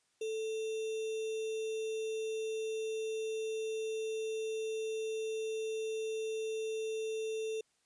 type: tone with sample-and-hold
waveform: sine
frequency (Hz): 440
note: A4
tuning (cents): 0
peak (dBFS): -34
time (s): 0.21-7.61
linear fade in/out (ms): 5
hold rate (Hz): 3150
effects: white hiss -75 dBFS RMS until 7.85 s + resampled to 22050 Hz